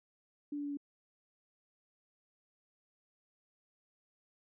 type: tone with pitch steps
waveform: sine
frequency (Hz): 291.2 / 289.2 / 287.2 / 285.2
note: D4 / D4 / D4 / C#4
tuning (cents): -15 / -27 / -39 / +49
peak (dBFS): -36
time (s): 0.52-0.772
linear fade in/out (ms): 5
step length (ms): 63
effects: none